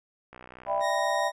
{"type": "click train", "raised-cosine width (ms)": 0.5, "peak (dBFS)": -30, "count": 31, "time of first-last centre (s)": [0.33, 0.811], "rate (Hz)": 62.4}
{"type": "chord", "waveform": "sine", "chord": "E minor seventh", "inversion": "third", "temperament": "just", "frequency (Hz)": [593.3, 659.3, 791.1, 988.9], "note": ["D5", "E5", "G5", "B5"], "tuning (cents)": [18, 0, 16, 2], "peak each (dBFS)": -30, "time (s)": [0.66, 1.32], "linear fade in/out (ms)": 50}
{"type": "tone", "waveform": "sawtooth", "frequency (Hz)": 1864.7, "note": "A#6", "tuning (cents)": 0, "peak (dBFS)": -28, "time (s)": [0.8, 1.32], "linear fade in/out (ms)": 50}
{"effects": ["low-pass 9000 Hz 12 dB/octave"]}